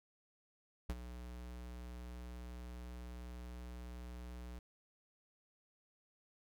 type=tone with ADSR envelope; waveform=square; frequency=60.7 Hz; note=B1; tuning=29 cents flat; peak=-35 dBFS; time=0.89-4.59 s; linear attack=8 ms; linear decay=39 ms; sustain=-12 dB; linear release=3 ms; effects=none